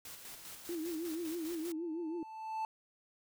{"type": "noise with tremolo", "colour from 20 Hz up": "white", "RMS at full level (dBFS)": -48, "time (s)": [0.05, 1.72], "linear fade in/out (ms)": 2, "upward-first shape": "square", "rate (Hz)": 5, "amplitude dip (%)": 40}
{"type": "tone with vibrato", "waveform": "sine", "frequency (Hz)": 330, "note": "E4", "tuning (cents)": 2, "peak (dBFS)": -36, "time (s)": [0.69, 2.23], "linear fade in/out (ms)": 2, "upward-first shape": "triangle", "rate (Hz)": 6.3, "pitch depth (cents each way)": 130}
{"type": "tone with exponential growth", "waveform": "triangle", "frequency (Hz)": 880, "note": "A5", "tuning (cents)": 0, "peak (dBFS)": -31, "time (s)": [1.59, 2.65], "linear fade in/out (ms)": 1, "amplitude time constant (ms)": 230}
{"effects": []}